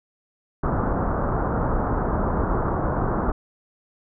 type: low-pass noise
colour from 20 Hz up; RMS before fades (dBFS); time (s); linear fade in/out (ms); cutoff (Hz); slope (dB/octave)
pink; -23; 0.63-3.32; 5; 1400; 48
effects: none